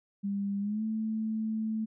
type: tone with pitch glide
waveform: sine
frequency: 200 to 219.4 Hz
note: G3 to A3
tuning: +35 to -5 cents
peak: -29 dBFS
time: 0.23-1.86 s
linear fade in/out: 20 ms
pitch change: +160 cents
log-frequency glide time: 0.6-0.83 s
effects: none